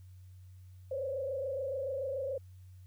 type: tone with frequency modulation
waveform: sine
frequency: 538 Hz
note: C5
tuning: 48 cents sharp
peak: -33 dBFS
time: 0.91-2.38 s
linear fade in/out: 5 ms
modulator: 27 Hz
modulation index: 1.2
effects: added 92 Hz sine -50 dBFS peak until 2.86 s + white hiss -73 dBFS RMS until 2.86 s